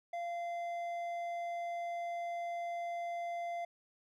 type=tone with hard clipping; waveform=sine; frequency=690 Hz; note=F5; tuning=21 cents flat; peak=-38 dBFS; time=0.13-3.65 s; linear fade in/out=5 ms; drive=6 dB; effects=none